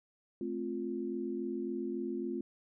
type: chord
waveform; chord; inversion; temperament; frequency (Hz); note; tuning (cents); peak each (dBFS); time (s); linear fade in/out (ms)
sine; F major; first; just; 218.3 / 261.9 / 349.2; A3 / C4 / F4; -13 / +2 / 0; -40 / -39 / -37; 0.41-2.41; 2
effects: none